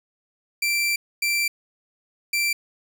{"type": "tone bursts at uneven times", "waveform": "sawtooth", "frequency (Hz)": 2349, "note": "D7", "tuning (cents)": 0, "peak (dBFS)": -17, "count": 3, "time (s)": [[0.62, 0.96], [1.22, 1.48], [2.33, 2.53]], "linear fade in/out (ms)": 5, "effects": []}